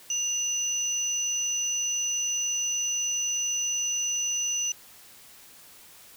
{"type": "tone pair together", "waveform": "sine", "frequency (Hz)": [2819, 5977], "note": ["F7", "F#8"], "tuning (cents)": [16, 17], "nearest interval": "octave + minor second", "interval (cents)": 1301, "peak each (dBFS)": [-33, -26], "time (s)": [0.1, 4.72], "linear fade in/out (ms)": 2, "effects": ["white hiss -51 dBFS RMS until 6.16 s"]}